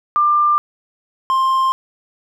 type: tone pair in turn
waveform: sine / triangle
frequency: 1192 / 1054.3 Hz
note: D6 / C6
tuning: +25 / +13 cents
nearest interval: major second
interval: 212 cents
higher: first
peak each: -11 dBFS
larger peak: neither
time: 0.16-0.58 / 1.3-1.72 s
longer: neither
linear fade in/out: 0 ms
effects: none